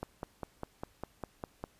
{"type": "click train", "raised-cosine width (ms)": 1, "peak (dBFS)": -23, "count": 9, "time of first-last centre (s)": [0.03, 1.64], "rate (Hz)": 4.97, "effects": ["pink hiss -66 dBFS RMS until 1.79 s", "resampled to 32000 Hz"]}